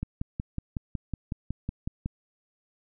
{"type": "click train", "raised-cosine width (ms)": 5, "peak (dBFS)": -18, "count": 12, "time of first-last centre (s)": [0.03, 2.06], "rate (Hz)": 5.42, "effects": []}